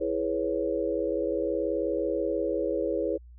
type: chord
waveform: sine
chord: C# minor seventh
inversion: first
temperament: equal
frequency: 329.6 / 415.3 / 493.9 / 554.4 Hz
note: E4 / G#4 / B4 / C#5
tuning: 0 / 0 / 0 / 0 cents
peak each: -31 dBFS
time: 0-3.18 s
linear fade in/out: 20 ms
effects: added 60 Hz sine -46 dBFS peak until 3.38 s